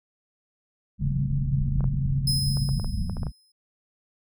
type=low-pass noise; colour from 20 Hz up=pink; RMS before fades=-28 dBFS; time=0.98-3.32 s; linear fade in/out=50 ms; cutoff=230 Hz; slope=96 dB/octave
type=tone with pitch glide; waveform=sine; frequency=137.8 to 136.3 Hz; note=C#3 to C#3; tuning=-10 to -29 cents; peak=-24 dBFS; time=1.01-2.79 s; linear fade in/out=5 ms; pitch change=-19 cents; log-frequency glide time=1.27-1.6 s
type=clicks; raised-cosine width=1 ms; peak=-25 dBFS; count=10; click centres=1.807 / 1.842 / 2.571 / 2.69 / 2.798 / 2.845 / 3.097 / 3.169 / 3.232 / 3.268 s
type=tone with exponential decay; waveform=sawtooth; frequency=5100 Hz; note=D#8; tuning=42 cents sharp; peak=-20 dBFS; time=2.27-3.52 s; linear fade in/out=5 ms; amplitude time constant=270 ms
effects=none